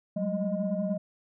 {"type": "tone cluster", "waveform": "sine", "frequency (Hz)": [185.4, 201.2, 211.8, 621], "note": ["F#3", "G3", "G#3", "D#5"], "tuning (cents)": [4, 45, 34, -3], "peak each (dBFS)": [-30, -31, -36, -31], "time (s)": [0.16, 0.98], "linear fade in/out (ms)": 10, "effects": ["tanh soft clip ceiling -20 dBFS"]}